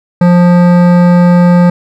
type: tone with hard clipping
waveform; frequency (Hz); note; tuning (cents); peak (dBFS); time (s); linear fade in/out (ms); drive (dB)
sine; 176.1; F3; +15; -5; 0.21-1.7; 5; 15
effects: none